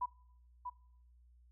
sine tone with echo, 987.8 Hz, B5, in tune, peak -33 dBFS, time 0.01-0.06 s, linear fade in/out 10 ms, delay 640 ms, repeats 1, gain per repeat -6 dB, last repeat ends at 0.7 s, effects noise-tail reverb RT60 0.8 s tail -24 dB re dry + added 60 Hz sine -61 dBFS peak until 1.51 s

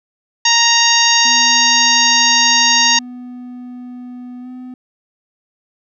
harmonic tone, 932.3 Hz, A#5, in tune, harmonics 1 / 2 / 3 / 4 / 5 / 6 / 7, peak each -17 / -17 / -17 / -17 / -17 / -17 / -17 dBFS, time 0.45-2.99 s, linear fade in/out 5 ms
triangle tone with pitch glide, 247.6 to 252.5 Hz, B3 to B3, +5 to +39 cents, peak -26 dBFS, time 1.25-4.74 s, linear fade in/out 2 ms, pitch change +34 cents, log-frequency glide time 4.41-4.48 s
effects none

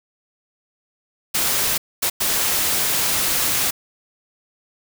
white noise bursts at uneven times, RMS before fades -20 dBFS, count 3, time 1.34-1.78 / 2.02-2.1 / 2.2-3.71 s, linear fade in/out 10 ms, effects none

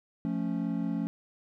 triangle chord, F augmented, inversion none, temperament equal, 174.61 / 220 / 277.2 Hz, F3 / A3 / C#4, 0 / 0 / 0 cents, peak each -31 dBFS, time 0.25-1.07 s, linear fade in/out 0 ms, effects none

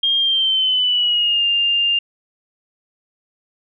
sine tone with pitch glide, 3219 to 2802 Hz, G7 to F7, +45 to +5 cents, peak -14 dBFS, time 0.03-1.99 s, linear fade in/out 5 ms, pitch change -240 cents, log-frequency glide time 0.17-1.45 s, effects none

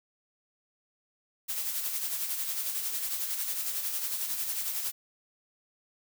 blue noise with tremolo, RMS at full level -31 dBFS, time 1.48-4.92 s, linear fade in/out 20 ms, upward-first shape sine, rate 11 Hz, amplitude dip 45%, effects none

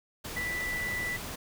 sine tone in noise, 1975.5 Hz, B6, in tune, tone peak -31 dBFS, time 0.36-1.17 s, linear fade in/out 10 ms, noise pink, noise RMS -39 dBFS, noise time 0.24-1.36 s, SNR +5 dB, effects none

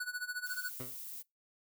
square tone with tremolo, 1477 Hz, F#6, 3 cents flat, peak -35 dBFS, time 0-0.7 s, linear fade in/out 5 ms, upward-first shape sine, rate 14 Hz, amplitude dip 85%
violet noise, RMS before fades -45 dBFS, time 0.45-1.23 s, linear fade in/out 20 ms
15% pulse tone with exponential decay, 126.3 Hz, B2, 39 cents sharp, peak -33 dBFS, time 0.8-1 s, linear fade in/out 2 ms, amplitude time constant 42 ms
effects noise-tail reverb RT60 0.2 s tail -24 dB re dry

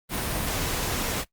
pink noise, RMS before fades -28 dBFS, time 0.09-1.25 s, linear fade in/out 50 ms, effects noise-tail reverb RT60 0.1 s tail -18 dB re dry + Opus 32 kbps

